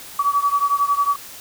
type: beating tone pair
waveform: sine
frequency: 1138 / 1149 Hz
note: C#6 / D6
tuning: +45 / -38 cents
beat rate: 11 Hz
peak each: -18 / -20 dBFS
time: 0.19-1.16 s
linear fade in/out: 5 ms
effects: white hiss -38 dBFS RMS until 1.4 s